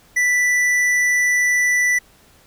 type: tone with tanh clipping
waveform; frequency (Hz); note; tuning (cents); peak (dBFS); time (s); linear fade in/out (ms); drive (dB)
triangle; 1975.5; B6; 0; -16; 0.16-1.99; 10; 15
effects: pink hiss -52 dBFS RMS until 2.46 s